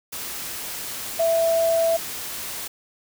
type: tone in noise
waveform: sine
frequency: 662 Hz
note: E5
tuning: 7 cents sharp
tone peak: -17 dBFS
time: 1.19-1.97 s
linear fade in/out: 10 ms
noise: white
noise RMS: -32 dBFS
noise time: 0.12-2.68 s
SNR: +12 dB
effects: none